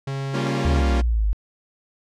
45% pulse tone, 136.5 Hz, C#3, 26 cents flat, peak -25 dBFS, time 0.07-0.81 s, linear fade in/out 5 ms
sawtooth chord, G half-diminished seventh, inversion none, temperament equal, 196 / 233.1 / 277.2 / 349.2 Hz, G3 / Bb3 / Db4 / F4, 0 / 0 / 0 / 0 cents, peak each -25 dBFS, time 0.33-1.02 s, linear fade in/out 20 ms
sine exponential sweep, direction down, 77.78 to 49.3 Hz, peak -17 dBFS, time 0.65-1.33 s, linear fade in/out 0 ms
effects low-pass 6000 Hz 12 dB/octave

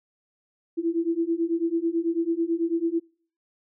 sine beating tone pair, 328.8 / 337.9 Hz, E4 / E4, -4 / +43 cents, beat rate 9.1 Hz, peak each -26 / -25 dBFS, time 0.77-3 s, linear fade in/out 20 ms, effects noise-tail reverb RT60 0.5 s tail -26 dB re dry

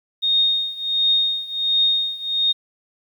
sine tone with tremolo, 3700 Hz, A#7, 14 cents flat, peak -13 dBFS, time 0.22-2.53 s, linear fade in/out 20 ms, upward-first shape triangle, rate 1.4 Hz, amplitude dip 90%, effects 9-bit

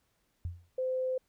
sine tone with exponential decay, 86.9 Hz, F2, 8 cents flat, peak -30 dBFS, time 0.45-0.7 s, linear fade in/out 0 ms, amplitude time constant 54 ms
sine tone, 515 Hz, C5, 28 cents flat, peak -29 dBFS, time 0.78-1.18 s, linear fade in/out 5 ms
effects pink hiss -75 dBFS RMS until 1.28 s

